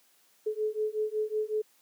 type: beating tone pair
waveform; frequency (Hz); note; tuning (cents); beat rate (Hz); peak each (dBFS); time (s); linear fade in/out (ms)
sine; 426.8 / 432.2; G#4 / A4; +47 / -31; 5.4; -31; 0.46-1.62; 10
effects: white hiss -65 dBFS RMS until 1.81 s + high-pass 200 Hz 12 dB/octave